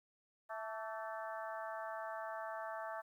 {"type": "harmonic tone with a mistuned harmonic", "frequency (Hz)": 220, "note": "A3", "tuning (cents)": 0, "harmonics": [3, 4, 5, 6, 7, 8], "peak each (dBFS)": [-45, -47, -49, -51, -52, -53], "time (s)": [0.49, 3.02], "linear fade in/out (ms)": 20, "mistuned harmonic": 5, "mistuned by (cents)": 56, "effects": ["12-bit"]}